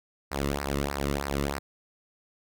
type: tone with flanger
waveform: sawtooth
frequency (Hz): 70.4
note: C#2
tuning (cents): +27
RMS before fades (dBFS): -30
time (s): 0.31-1.59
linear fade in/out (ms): 10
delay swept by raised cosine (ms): 0.29 to 1.29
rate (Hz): 3.2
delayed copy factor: -0.8
effects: none